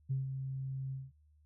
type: tone with ADSR envelope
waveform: sine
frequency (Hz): 133.6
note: C3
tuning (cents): +36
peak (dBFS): -29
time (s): 0.09-1.12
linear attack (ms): 21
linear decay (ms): 150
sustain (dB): -7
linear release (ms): 200
effects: tanh soft clip ceiling -25 dBFS + added 75 Hz sine -63 dBFS peak until 1.45 s